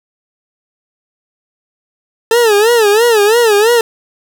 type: tone with vibrato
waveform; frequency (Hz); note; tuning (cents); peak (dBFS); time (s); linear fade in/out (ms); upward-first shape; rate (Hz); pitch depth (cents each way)
40% pulse; 441.4; A4; +5; -6; 2.31-3.81; 2; sine; 3; 150
effects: none